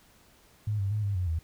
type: tone with pitch steps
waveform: sine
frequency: 105.8 / 98.4 / 106.2 / 100.6 / 90.5 / 81 Hz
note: G#2 / G2 / G#2 / G2 / F#2 / E2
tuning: +33 / +7 / +39 / +45 / -38 / -30 cents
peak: -26 dBFS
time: 0.67-1.39 s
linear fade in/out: 5 ms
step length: 120 ms
effects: pink hiss -60 dBFS RMS until 1.43 s